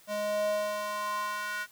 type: tone with high-pass filter sweep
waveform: square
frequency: 208.5 Hz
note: G#3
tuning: 7 cents sharp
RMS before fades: -32 dBFS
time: 0.07-1.67 s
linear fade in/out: 50 ms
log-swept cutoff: 460 to 1500 Hz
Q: 4
effects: white hiss -58 dBFS RMS until 1.71 s